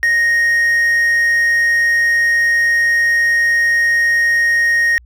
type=tone with quantisation; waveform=triangle; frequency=1864.7 Hz; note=A#6; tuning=in tune; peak=-9 dBFS; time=0.03-4.98 s; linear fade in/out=0 ms; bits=6; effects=added 60 Hz sine -41 dBFS peak until 5.05 s